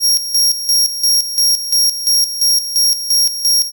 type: tone with tremolo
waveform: sawtooth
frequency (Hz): 5588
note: F8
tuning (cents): 0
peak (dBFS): -7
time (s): 0-3.72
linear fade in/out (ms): 50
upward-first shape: square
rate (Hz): 2.9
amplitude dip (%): 70
effects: none